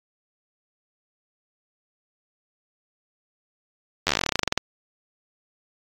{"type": "slowing click train", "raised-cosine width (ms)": 0.2, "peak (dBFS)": -3, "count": 20, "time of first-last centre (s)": [4.07, 4.576], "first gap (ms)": 11, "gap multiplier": 1.09, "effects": ["AAC 48 kbps"]}